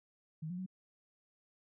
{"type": "tone with pitch steps", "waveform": "sine", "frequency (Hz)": [157.5, 178.9, 186.4], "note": ["D#3", "F3", "F#3"], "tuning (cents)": [21, 42, 13], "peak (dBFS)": -38, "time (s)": [0.42, 0.663], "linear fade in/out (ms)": 10, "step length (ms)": 81, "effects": []}